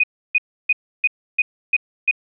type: tone bursts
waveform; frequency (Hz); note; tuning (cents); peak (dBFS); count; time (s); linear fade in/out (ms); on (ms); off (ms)
sine; 2489; D#7; 0; -12; 7; 0-2.112; 5; 36; 310
effects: none